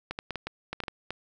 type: clicks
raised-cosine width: 0.3 ms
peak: -17 dBFS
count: 10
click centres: 0.11 / 0.189 / 0.307 / 0.357 / 0.47 / 0.73 / 0.803 / 0.837 / 0.882 / 1.106 s
effects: none